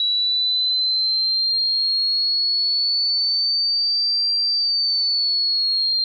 sine linear two-way sweep, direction up then down, 3906 to 4729 to 4173 Hz, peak -17 dBFS, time 0-6.04 s, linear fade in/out 2 ms, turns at 4.35 s, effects none

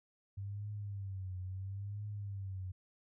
sine tone with vibrato, 97.9 Hz, G2, 2 cents flat, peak -39 dBFS, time 0.37-2.72 s, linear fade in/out 10 ms, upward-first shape triangle, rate 0.74 Hz, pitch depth 120 cents each way, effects none

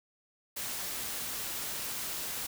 white noise, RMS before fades -37 dBFS, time 0.56-2.47 s, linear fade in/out 10 ms, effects none

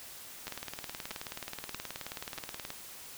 two click trains, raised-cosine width 0.2 ms, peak -21 / -21 dBFS, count 4 / 43, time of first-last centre 0.48-2.379 / 0.47-2.704 s, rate 1.58 / 18.8 Hz, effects white hiss -48 dBFS RMS until 3.17 s

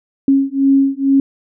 sine beating tone pair, 272.2 / 274.4 Hz, C#4 / C#4, -31 / -17 cents, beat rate 2.2 Hz, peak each -13 dBFS, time 0.28-1.2 s, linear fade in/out 2 ms, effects none

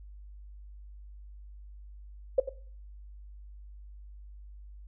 sine tone with echo, 530 Hz, C5, 22 cents sharp, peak -17 dBFS, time 2.38-2.4 s, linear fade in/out 5 ms, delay 93 ms, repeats 1, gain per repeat -13 dB, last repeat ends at 2.493 s, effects noise-tail reverb RT60 0.5 s tail -19 dB re dry + added 50 Hz sine -45 dBFS peak until 4.87 s

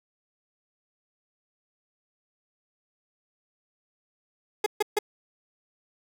30% pulse tone bursts, 420.6 Hz, G#4, 22 cents sharp, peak -18 dBFS, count 3, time 4.64-4.989 s, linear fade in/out 5 ms, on 23 ms, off 140 ms, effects none

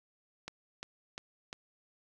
click train, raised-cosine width 0.2 ms, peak -23 dBFS, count 4, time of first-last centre 0.48-1.529 s, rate 2.86 Hz, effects none

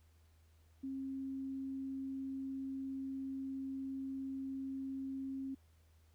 sine tone, 268.3 Hz, C4, 44 cents sharp, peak -39 dBFS, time 0.83-5.55 s, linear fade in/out 10 ms, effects added 80 Hz sine -64 dBFS peak until 6.14 s + pink hiss -75 dBFS RMS until 6.14 s

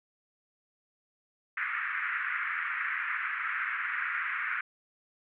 pink band-pass noise, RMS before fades -33 dBFS, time 1.57-4.61 s, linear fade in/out 5 ms, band 1300 to 2200 Hz, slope 48 dB/octave, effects none

